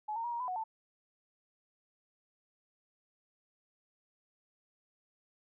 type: tone with pitch steps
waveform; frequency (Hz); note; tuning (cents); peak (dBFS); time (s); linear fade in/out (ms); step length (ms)
sine; 851 / 916 / 953 / 942 / 1002 / 735 / 887; G#5 / A#5 / A#5 / A#5 / B5 / F#5 / A5; +42 / -31 / +38 / +18 / +25 / -12 / +14; -34; 0.08-0.64; 10; 80
effects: none